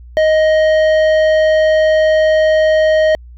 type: tone with tanh clipping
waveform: sine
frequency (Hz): 625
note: D#5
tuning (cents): +8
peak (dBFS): -10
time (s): 0.17-3.15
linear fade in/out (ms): 0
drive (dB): 11
effects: added 60 Hz sine -33 dBFS peak until 3.37 s